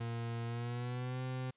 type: tone with pitch glide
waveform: 40% pulse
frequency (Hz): 116.54 to 128.56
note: A#2 to C3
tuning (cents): 0 to -30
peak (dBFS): -36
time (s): 0-1.51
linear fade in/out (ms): 10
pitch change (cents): +170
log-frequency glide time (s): 0.46-1.22
effects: white hiss -75 dBFS RMS until 1.56 s + resampled to 8000 Hz